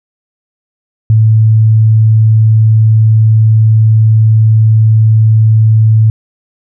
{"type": "tone", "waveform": "sine", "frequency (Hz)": 110, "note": "A2", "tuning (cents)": 0, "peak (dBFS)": -3, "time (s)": [1.1, 6.1], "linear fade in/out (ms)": 0, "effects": []}